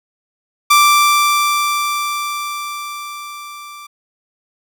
sawtooth tone with level ramp, 1174.7 Hz, D6, in tune, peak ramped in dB -3 to -29 dBFS, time 0.7-3.87 s, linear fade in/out 10 ms, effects none

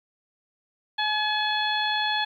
harmonic tone, 851 Hz, G#5, 42 cents sharp, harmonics 1 / 2 / 3 / 4 / 5, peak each -27 / -28 / -35 / -28 / -34 dBFS, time 0.98-2.25 s, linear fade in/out 10 ms, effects 10-bit

